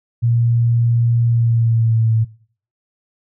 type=tone with pitch glide; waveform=sine; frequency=117.7 to 112 Hz; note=A#2 to A2; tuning=+17 to +31 cents; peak=-12 dBFS; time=0.22-2.25 s; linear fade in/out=20 ms; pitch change=-86 cents; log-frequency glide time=1.26-2.12 s; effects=noise-tail reverb RT60 0.5 s tail -21 dB re dry